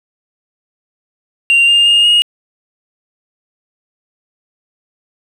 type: tone with pitch steps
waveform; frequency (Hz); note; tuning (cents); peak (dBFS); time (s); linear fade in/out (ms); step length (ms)
sine; 2773 / 2809 / 2833 / 2867; F7 / F7 / F7 / F7; -13 / +9 / +24 / +45; -4; 1.5-2.22; 0; 180
effects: tanh soft clip ceiling -5 dBFS + 7-bit